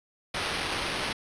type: noise with sample-and-hold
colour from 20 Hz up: white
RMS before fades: -31 dBFS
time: 0.34-1.13 s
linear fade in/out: 5 ms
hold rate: 7350 Hz
effects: resampled to 22050 Hz